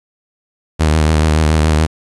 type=tone with vibrato; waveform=sawtooth; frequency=77.78 Hz; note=D#2; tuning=in tune; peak=-6 dBFS; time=0.79-1.87 s; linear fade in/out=20 ms; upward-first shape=triangle; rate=7 Hz; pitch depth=55 cents each way; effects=resampled to 24000 Hz + 7-bit